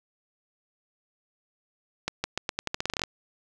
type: accelerating click train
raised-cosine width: 0.2 ms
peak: -10 dBFS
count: 15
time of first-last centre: 2.08-3.037 s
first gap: 160 ms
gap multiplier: 0.85
effects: none